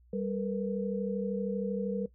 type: tone cluster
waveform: sine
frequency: 196.7 / 454.6 / 487.4 Hz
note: G3 / A#4 / B4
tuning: +6 / -43 / -23 cents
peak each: -33 / -35 / -35 dBFS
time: 0.13-2.06 s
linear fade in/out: 5 ms
effects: noise-tail reverb RT60 0.1 s tail -17 dB re dry + added 60 Hz sine -58 dBFS peak until 2.14 s